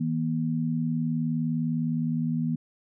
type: tone pair together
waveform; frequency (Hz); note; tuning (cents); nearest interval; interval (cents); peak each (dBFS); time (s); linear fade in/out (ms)
sine; 160 / 239.7; D#3 / A#3; +49 / +48; perfect fifth; 699; -27; 0-2.56; 10
effects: none